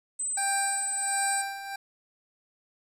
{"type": "tone", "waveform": "sine", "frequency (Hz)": 8090, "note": "B8", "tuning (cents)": 41, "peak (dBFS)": -28, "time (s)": [0.19, 1.42], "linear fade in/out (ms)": 10}
{"type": "tone with tremolo", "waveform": "25% pulse", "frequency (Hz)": 789, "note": "G5", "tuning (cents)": 11, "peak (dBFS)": -23, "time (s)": [0.37, 1.76], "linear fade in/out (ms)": 5, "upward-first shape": "sine", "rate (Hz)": 1.4, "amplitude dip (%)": 70}
{"effects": ["resampled to 32000 Hz", "10-bit"]}